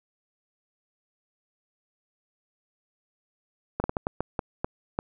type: slowing click train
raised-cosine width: 1 ms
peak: -12 dBFS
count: 9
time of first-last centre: 3.8-4.989 s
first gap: 40 ms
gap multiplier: 1.36
effects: none